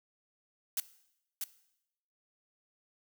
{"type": "noise with echo", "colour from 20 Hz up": "blue", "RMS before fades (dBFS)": -32, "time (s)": [0.77, 0.8], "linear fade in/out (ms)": 2, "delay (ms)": 640, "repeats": 1, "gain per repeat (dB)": -4, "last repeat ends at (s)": 1.44, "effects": ["noise-tail reverb RT60 0.8 s tail -17 dB re dry"]}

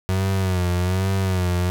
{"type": "tone with vibrato", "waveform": "35% pulse", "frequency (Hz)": 92.5, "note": "F#2", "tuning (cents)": 0, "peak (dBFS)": -17, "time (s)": [0.09, 1.7], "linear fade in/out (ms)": 0, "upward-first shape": "sine", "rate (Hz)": 1.2, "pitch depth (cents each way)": 74, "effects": []}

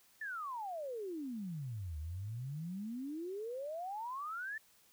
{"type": "exponential two-way sweep", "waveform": "sine", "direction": "down then up", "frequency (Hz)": [1800, 73.42, 1800], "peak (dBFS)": -39, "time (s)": [0.21, 4.58], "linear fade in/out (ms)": 5, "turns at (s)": 1.98, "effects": ["white hiss -67 dBFS RMS until 4.92 s"]}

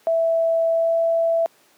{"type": "tone with pitch glide", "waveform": "sine", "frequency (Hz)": [659.3, 663.5], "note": ["E5", "E5"], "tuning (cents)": [0, 11], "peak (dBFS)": -16, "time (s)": [0.07, 1.46], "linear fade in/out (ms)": 0, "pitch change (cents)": 11, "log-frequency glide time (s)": [0.7, 0.95], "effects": ["pink hiss -56 dBFS RMS until 1.77 s", "high-pass 300 Hz 12 dB/octave"]}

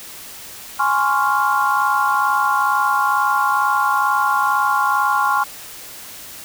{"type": "chord", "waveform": "sine", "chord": "Db major seventh", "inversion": "second", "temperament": "equal", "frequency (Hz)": [830.6, 1046.5, 1108.7, 1396.9], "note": ["Ab5", "C6", "Db6", "F6"], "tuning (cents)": [0, 0, 0, 0], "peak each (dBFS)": -20, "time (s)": [0.79, 5.44], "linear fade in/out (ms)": 10, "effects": ["white hiss -36 dBFS RMS until 6.44 s"]}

